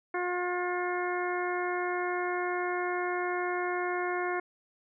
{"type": "harmonic tone with a mistuned harmonic", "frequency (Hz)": 357.7, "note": "F4", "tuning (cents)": 41, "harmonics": [1, 2, 3, 4, 5, 6], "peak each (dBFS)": [-32, -35, -37, -38, -39, -40], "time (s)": [0.14, 4.4], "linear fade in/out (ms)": 5, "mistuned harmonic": 5, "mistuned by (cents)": -21, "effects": []}